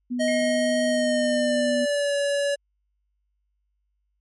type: tone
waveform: sine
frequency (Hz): 246.2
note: B3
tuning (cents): -5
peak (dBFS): -24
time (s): 0.1-1.86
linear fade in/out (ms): 20
type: tone with pitch glide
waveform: square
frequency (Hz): 627 to 568.4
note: D#5 to C#5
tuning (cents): +13 to +43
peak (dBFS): -22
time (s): 0.19-2.56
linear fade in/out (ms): 20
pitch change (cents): -170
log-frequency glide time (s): 0.86-2.15
type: tone with exponential decay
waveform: sine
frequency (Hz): 2149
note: C7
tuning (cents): +46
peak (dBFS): -29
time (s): 0.28-1.39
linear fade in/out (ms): 1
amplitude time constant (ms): 240
effects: added 50 Hz sine -70 dBFS peak until 4.2 s + MP3 48 kbps